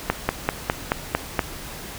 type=slowing click train; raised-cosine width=0.5 ms; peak=-3 dBFS; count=7; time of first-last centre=0.1-1.392 s; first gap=190 ms; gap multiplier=1.05; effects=pink hiss -36 dBFS RMS until 1.98 s

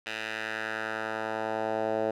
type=tone with band-pass filter sweep; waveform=10% pulse; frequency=110 Hz; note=A2; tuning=in tune; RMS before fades=-32 dBFS; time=0.06-2.11 s; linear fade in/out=5 ms; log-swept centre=2500 to 590 Hz; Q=1.8; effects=none

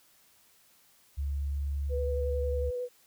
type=tone with pitch glide; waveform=sine; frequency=70.4 to 70.97 Hz; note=C#2 to C#2; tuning=+27 to +41 cents; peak=-29 dBFS; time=1.17-2.71 s; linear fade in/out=20 ms; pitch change=+14 cents; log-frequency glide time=1.29-2.21 s
type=tone with vibrato; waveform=sine; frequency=493.9 Hz; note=B4; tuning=in tune; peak=-31 dBFS; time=1.89-2.89 s; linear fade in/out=50 ms; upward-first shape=square; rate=11 Hz; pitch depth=12 cents each way
effects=white hiss -63 dBFS RMS until 3.06 s

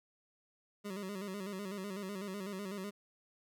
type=tone with vibrato; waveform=25% pulse; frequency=196.1 Hz; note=G3; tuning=1 cent sharp; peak=-36 dBFS; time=0.84-2.91 s; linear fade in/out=20 ms; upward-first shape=square; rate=8 Hz; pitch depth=77 cents each way; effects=none

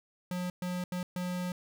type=tone bursts at uneven times; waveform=square; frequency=179.8 Hz; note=F#3; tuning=49 cents flat; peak=-33 dBFS; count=4; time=0.31-0.5 / 0.62-0.84 / 0.92-1.03 / 1.16-1.52 s; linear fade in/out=2 ms; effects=none

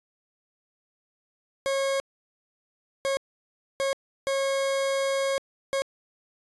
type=tone bursts at uneven times; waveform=40% pulse; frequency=545 Hz; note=C#5; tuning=29 cents flat; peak=-23 dBFS; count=5; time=1.66-2 / 3.05-3.17 / 3.8-3.93 / 4.27-5.38 / 5.73-5.82 s; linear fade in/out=0 ms; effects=resampled to 24000 Hz

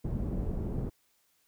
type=low-pass noise; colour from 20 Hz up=pink; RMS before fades=-33 dBFS; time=0.04-0.9 s; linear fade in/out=10 ms; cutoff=300 Hz; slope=12 dB/octave; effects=white hiss -71 dBFS RMS until 1.47 s

